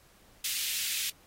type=high-pass noise; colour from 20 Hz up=pink; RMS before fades=-33 dBFS; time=0.44-1.1 s; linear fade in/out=5 ms; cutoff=2400 Hz; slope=24 dB/octave; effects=pink hiss -61 dBFS RMS until 1.26 s + AAC 48 kbps